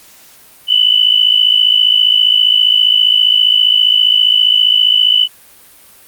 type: tone pair together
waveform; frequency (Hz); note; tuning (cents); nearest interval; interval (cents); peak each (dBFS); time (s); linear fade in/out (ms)
sine; 2960 / 3015; F#7 / F#7; 0 / +32; unison; 32; -10; 0.67-5.28; 50
effects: white hiss -42 dBFS RMS until 6.07 s + Opus 48 kbps